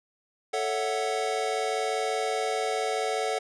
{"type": "chord", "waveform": "square", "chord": "F# minor seventh", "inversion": "first", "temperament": "equal", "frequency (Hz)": [440, 554.4, 659.3, 740], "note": ["A4", "C#5", "E5", "F#5"], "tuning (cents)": [0, 0, 0, 0], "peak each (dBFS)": [-31, -35, -36, -31], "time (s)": [0.53, 3.39], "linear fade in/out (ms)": 10, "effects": ["resampled to 22050 Hz"]}